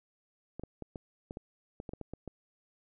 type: clicks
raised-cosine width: 2 ms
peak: -27 dBFS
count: 12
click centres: 0.596 / 0.636 / 0.823 / 0.958 / 1.309 / 1.371 / 1.801 / 1.892 / 1.935 / 2.013 / 2.136 / 2.277 s
effects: none